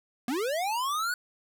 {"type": "linear sweep", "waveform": "square", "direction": "up", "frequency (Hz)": [226.4, 1491], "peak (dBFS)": -28, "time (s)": [0.28, 1.14], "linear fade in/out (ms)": 2, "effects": []}